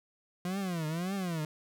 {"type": "tone with vibrato", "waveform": "40% pulse", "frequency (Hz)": 174.61, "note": "F3", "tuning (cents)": 0, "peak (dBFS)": -31, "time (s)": [0.45, 1.45], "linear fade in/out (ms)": 2, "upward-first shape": "triangle", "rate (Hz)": 1.8, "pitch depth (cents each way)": 250, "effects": []}